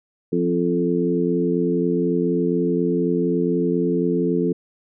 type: harmonic tone with a mistuned harmonic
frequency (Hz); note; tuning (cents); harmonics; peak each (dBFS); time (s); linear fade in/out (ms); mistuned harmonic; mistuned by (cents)
87.31; F2; 0; 2 / 3 / 4 / 5; -23 / -23 / -23 / -23; 0.32-4.53; 10; 4; -16
effects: none